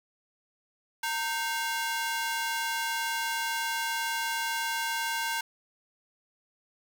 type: ring-modulated tone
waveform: sawtooth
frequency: 1237 Hz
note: D#6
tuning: 10 cents flat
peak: -22 dBFS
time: 1.03-5.41 s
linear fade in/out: 5 ms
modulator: 321 Hz
effects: 8-bit